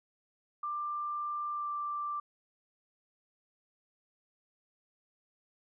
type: tone with pitch glide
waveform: sine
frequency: 1186 to 1177.1 Hz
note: D6 to D6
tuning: +17 to +4 cents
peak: -33 dBFS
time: 0.63-2.2 s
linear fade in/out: 5 ms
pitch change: -13 cents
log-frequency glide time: 1.52-1.69 s
effects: none